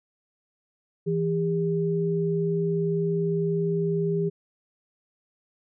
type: tone pair together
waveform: sine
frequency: 165.16 / 402.7 Hz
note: E3 / G4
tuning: +4 / +47 cents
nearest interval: octave + minor third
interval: 1543 cents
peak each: -25 dBFS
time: 1.06-4.3 s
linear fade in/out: 20 ms
effects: none